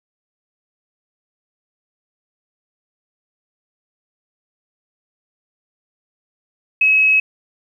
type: tone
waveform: sine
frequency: 2564 Hz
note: E7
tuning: 49 cents flat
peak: -10 dBFS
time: 6.81-7.2 s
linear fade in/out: 5 ms
effects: 8-bit